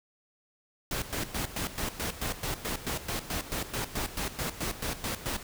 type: noise with tremolo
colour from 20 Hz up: pink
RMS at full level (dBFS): -32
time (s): 0.91-5.43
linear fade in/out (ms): 2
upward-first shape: square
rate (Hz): 4.6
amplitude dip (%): 75
effects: none